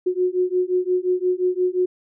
sine beating tone pair, 361.5 / 367.2 Hz, F#4 / F#4, -40 / -13 cents, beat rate 5.7 Hz, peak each -21 dBFS, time 0.06-1.86 s, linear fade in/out 10 ms, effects none

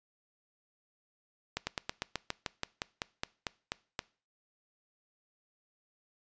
slowing click train, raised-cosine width 0.2 ms, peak -15 dBFS, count 15, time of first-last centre 1.57-3.991 s, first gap 100 ms, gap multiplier 1.08, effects noise-tail reverb RT60 0.4 s tail -22 dB re dry + resampled to 16000 Hz

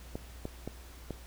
clicks, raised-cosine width 2 ms, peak -23 dBFS, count 4, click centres 0.155 / 0.454 / 0.676 / 1.107 s, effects added 60 Hz sine -48 dBFS peak until 1.26 s + pink hiss -54 dBFS RMS until 1.26 s

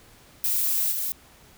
violet noise with level steps, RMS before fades -24 / -28 dBFS, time 0.44-1.12 s, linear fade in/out 0 ms, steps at 0.91 s, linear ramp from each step 10 ms, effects pink hiss -53 dBFS RMS until 1.57 s

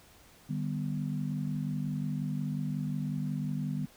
sine chord, G major, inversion second, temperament equal with one note detuned, 150.35 / 196 / 246.9 Hz, D3 / G3 / B3, +41 / 0 / 0 cents, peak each -33 / -36 / -37 dBFS, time 0.49-3.86 s, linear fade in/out 10 ms, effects pink hiss -58 dBFS RMS until 3.96 s

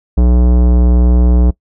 sine tone with tanh clipping, 60.7 Hz, B1, 29 cents flat, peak -8 dBFS, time 0.17-1.51 s, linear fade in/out 10 ms, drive 18 dB, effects noise-tail reverb RT60 0.1 s tail -22 dB re dry

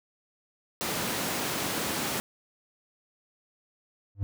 pink high-pass noise, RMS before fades -31 dBFS, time 0.81-2.2 s, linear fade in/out 0 ms, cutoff 160 Hz, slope 12 dB/octave
triangle tone with exponential growth, 99.7 Hz, G2, 30 cents sharp, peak -20 dBFS, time 4.15-4.23 s, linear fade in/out 0 ms, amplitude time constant 17 ms
effects none

